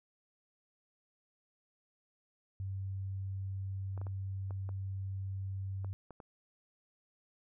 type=tone; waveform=sine; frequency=96.5 Hz; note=G2; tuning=27 cents flat; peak=-36 dBFS; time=2.6-5.93 s; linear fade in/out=0 ms
type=clicks; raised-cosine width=1 ms; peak=-35 dBFS; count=8; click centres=3.977 / 4.015 / 4.068 / 4.508 / 4.691 / 5.846 / 6.107 / 6.202 s
effects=none